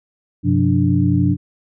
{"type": "tone cluster", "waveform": "sine", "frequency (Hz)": [95.8, 129.1, 179.8, 293.6], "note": ["G2", "C3", "F#3", "D4"], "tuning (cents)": [-39, -23, -49, 0], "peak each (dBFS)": -18, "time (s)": [0.43, 1.37], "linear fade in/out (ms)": 50, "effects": []}